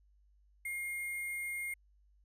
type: tone with sample-and-hold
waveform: sine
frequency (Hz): 2134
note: C7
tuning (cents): +34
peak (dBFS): -36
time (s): 0.65-1.74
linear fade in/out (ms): 5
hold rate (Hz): 11025
effects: added 50 Hz sine -64 dBFS peak until 2.24 s + resampled to 32000 Hz